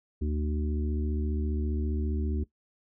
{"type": "harmonic tone", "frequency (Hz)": 74.9, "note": "D2", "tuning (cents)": 35, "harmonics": [1, 3, 4, 5], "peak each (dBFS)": [-28, -35, -38, -39], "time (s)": [0.21, 2.44], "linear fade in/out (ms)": 10, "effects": ["noise-tail reverb RT60 0.1 s tail -17 dB re dry"]}